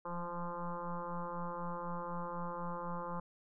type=tone with frequency modulation; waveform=sine; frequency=521 Hz; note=C5; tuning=7 cents flat; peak=-37 dBFS; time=0.05-3.2 s; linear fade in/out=5 ms; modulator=173 Hz; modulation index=4; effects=none